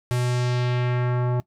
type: tone with low-pass filter sweep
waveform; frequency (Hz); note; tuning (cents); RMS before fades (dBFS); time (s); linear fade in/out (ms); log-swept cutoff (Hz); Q
square; 123.47; B2; 0; -23; 0.11-1.4; 0; 12000 to 860; 1.2
effects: noise-tail reverb RT60 0.1 s tail -19 dB re dry